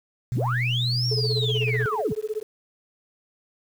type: tone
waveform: sine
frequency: 122.5 Hz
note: B2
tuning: 14 cents flat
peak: -22 dBFS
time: 0.32-1.86 s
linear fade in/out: 0 ms
type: linear two-way sweep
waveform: sine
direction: up then down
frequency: 65.41 to 5588 to 67.7 Hz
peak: -24 dBFS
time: 0.35-2.13 s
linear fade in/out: 10 ms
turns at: 1.07 s
type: tone with tremolo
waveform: sine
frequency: 430.7 Hz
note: A4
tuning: 37 cents flat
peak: -22 dBFS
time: 1.11-2.43 s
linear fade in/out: 5 ms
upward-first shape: sine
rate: 16 Hz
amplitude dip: 100%
effects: tanh soft clip ceiling -15 dBFS + 8-bit